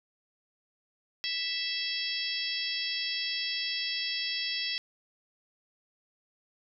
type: harmonic tone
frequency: 659.3 Hz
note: E5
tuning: in tune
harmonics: 3 / 4 / 5 / 6 / 7 / 8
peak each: -39 / -38 / -36 / -40 / -37 / -36 dBFS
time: 1.24-4.78 s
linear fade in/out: 0 ms
effects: none